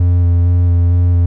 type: tone with vibrato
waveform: triangle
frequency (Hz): 87.31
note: F2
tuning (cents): 0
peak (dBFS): -6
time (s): 0-1.26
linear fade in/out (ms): 5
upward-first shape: square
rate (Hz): 2.2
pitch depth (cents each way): 13
effects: none